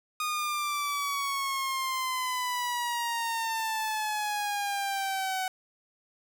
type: exponential sweep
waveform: sawtooth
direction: down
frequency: 1234 to 748 Hz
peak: -25 dBFS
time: 0.2-5.48 s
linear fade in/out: 2 ms
effects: none